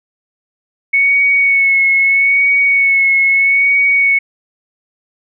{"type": "tone with vibrato", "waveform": "sine", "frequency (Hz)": 2212, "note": "C#7", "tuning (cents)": -4, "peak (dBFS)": -8, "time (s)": [0.93, 4.19], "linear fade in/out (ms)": 10, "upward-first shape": "sine", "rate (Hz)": 0.78, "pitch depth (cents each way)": 26, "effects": []}